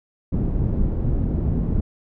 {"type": "low-pass noise", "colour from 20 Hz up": "pink", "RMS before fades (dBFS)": -21, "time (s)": [0.32, 1.81], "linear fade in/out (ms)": 10, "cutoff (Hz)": 230, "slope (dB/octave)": 12, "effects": []}